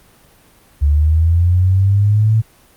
sine linear sweep, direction up, 70.7 to 112.2 Hz, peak -9 dBFS, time 0.81-2.42 s, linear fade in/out 20 ms, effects pink hiss -49 dBFS RMS until 2.76 s + Opus 32 kbps

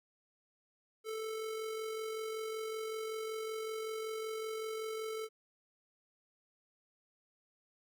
square tone with amplitude modulation, 440 Hz, A4, in tune, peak -37 dBFS, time 1.04-5.29 s, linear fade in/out 50 ms, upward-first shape sine, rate 45.3 Hz, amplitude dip 35%, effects none

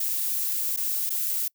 violet noise with dropouts, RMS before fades -27 dBFS, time 0-1.48 s, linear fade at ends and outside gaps 5 ms, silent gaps 0.764-0.772 / 1.095-1.102 s, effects noise-tail reverb RT60 0.1 s tail -26 dB re dry

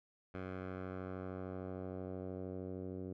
10% pulse tone with low-pass filter sweep, 93.1 Hz, F#2, 11 cents sharp, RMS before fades -44 dBFS, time 0.34-3.13 s, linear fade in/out 5 ms, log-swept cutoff 1900 to 390 Hz, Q 1.2, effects none

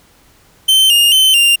45% pulse tone with pitch steps, 3093 / 2832 / 3072 / 2790 Hz, G7 / F7 / G7 / F7, -24 / +23 / -36 / -2 cents, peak -7 dBFS, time 0.68-1.56 s, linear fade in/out 10 ms, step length 220 ms, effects pink hiss -49 dBFS RMS until 1.6 s

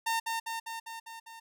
sawtooth tone with echo, 910 Hz, A#5, 42 cents flat, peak -24 dBFS, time 0.06-0.2 s, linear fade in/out 10 ms, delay 200 ms, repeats 6, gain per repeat -3 dB, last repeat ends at 1.4 s, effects none

